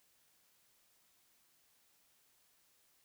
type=silence; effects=white hiss -72 dBFS RMS until 3.04 s